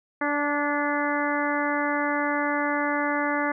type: harmonic tone with a mistuned harmonic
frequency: 291.3 Hz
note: D4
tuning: 14 cents flat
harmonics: 1 / 2 / 3 / 4 / 5 / 6 / 7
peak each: -28 / -30 / -30 / -31 / -32 / -31 / -33 dBFS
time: 0.21-3.52 s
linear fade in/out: 5 ms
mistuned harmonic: 6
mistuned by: -18 cents
effects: none

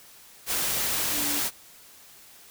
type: tone in noise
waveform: sine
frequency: 291.3 Hz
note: D4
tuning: 14 cents flat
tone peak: -35 dBFS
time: 1.11-1.42 s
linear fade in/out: 50 ms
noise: white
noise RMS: -27 dBFS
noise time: 0.46-1.51 s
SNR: -11 dB
effects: white hiss -51 dBFS RMS until 2.5 s

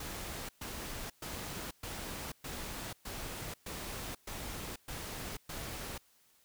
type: noise bursts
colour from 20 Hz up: pink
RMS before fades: -42 dBFS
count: 10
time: 0-5.98 s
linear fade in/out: 5 ms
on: 490 ms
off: 120 ms
effects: white hiss -68 dBFS RMS until 6.44 s

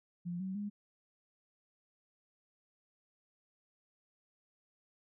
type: tone with pitch steps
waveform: sine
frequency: 174.61 / 189.32 / 205.3 Hz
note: F3 / F#3 / G#3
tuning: 0 / +40 / -20 cents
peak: -36 dBFS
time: 0.25-0.7 s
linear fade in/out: 20 ms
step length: 150 ms
effects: none

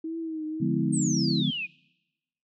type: tone with vibrato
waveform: sine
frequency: 319.3 Hz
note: D#4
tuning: 45 cents sharp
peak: -30 dBFS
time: 0.04-1.42 s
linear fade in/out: 5 ms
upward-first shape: triangle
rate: 1.8 Hz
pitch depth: 65 cents each way
type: chord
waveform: sine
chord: D diminished seventh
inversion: none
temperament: just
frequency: 146.83 / 176.2 / 211.4 / 253.7 Hz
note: D3 / F3 / Ab3 / Cb4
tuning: 0 / +16 / +31 / +47 cents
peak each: -29 dBFS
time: 0.6-1.51 s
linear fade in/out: 10 ms
type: exponential sweep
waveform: sine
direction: down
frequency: 8670 to 2393 Hz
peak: -29 dBFS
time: 0.92-1.67 s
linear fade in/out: 20 ms
effects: noise-tail reverb RT60 1.0 s tail -25 dB re dry

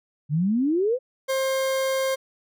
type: exponential sweep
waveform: sine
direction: up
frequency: 140 to 533 Hz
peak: -19 dBFS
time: 0.29-0.99 s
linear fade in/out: 50 ms
type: tone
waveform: 40% pulse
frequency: 531 Hz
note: C5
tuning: 25 cents sharp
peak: -21 dBFS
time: 1.28-2.16 s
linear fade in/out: 20 ms
effects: none

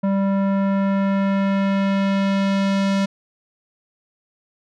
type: tone with low-pass filter sweep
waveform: square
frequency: 196 Hz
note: G3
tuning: in tune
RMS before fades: -19 dBFS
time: 0.03-3.06 s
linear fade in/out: 10 ms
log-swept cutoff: 970 to 5500 Hz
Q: 0.88
effects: none

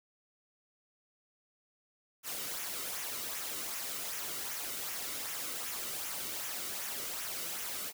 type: noise with flanger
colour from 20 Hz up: white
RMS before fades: -39 dBFS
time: 2.23-7.93 s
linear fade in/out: 50 ms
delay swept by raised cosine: 0.22 to 1.22 ms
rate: 2.6 Hz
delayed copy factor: -0.5
effects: none

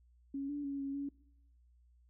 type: tone with pitch steps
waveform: sine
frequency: 276.3 / 289.4 / 279.1 / 275.6 / 281.4 Hz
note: C#4 / D4 / C#4 / C#4 / C#4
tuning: -6 / -25 / +12 / -10 / +26 cents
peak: -36 dBFS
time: 0.34-1.09 s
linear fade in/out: 5 ms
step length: 150 ms
effects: noise-tail reverb RT60 0.8 s tail -23 dB re dry + added 60 Hz sine -63 dBFS peak until 2.09 s

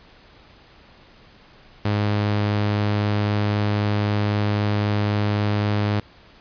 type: tone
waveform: sawtooth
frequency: 103.83 Hz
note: G#2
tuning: in tune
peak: -15 dBFS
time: 1.85-6 s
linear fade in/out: 5 ms
effects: pink hiss -50 dBFS RMS until 6.4 s + resampled to 11025 Hz

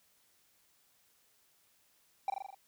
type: tone with echo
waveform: triangle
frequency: 784 Hz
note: G5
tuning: in tune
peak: -27 dBFS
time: 2.28-2.3 s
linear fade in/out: 2 ms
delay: 41 ms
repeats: 6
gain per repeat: -3 dB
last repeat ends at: 2.546 s
effects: white hiss -70 dBFS RMS until 2.67 s

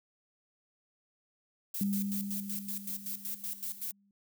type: noise with tremolo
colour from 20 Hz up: violet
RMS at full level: -37 dBFS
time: 1.74-3.92 s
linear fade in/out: 5 ms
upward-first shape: square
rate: 5.3 Hz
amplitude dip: 75%
type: tone with exponential decay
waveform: sine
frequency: 199.9 Hz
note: G3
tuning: 34 cents sharp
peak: -27 dBFS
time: 1.81-4.11 s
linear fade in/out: 2 ms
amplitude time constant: 500 ms
effects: none

